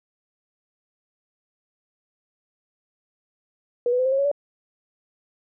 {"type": "tone with pitch steps", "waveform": "sine", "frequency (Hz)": [482.8, 496.9, 511.5, 526.5, 541.9, 557.8, 574.1], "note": ["B4", "B4", "C5", "C5", "C#5", "C#5", "D5"], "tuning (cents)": [-39, 11, -39, 11, -39, 11, -39], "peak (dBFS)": -18, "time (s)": [3.86, 4.315], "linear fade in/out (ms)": 2, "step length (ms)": 65, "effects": []}